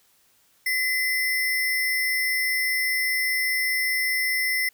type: tone with sample-and-hold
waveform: sine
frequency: 2025 Hz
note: B6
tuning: 43 cents sharp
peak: -21 dBFS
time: 0.66-4.69 s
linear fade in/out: 5 ms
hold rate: 7350 Hz
effects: white hiss -62 dBFS RMS until 4.73 s